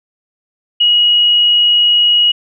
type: tone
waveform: sine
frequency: 2900 Hz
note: F#7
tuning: 35 cents flat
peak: -7 dBFS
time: 0.8-2.32 s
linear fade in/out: 10 ms
effects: none